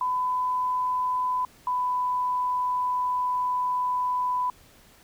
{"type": "tone pair in turn", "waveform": "sine", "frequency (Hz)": [1004, 997.1], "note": ["B5", "B5"], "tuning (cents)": [28, 16], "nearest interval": "unison", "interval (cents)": 12, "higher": "first", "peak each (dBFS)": -23, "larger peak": "neither", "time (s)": [[0.01, 1.45], [1.67, 4.5]], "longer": "second", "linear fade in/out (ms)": 2, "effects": ["pink hiss -55 dBFS RMS until 5.03 s"]}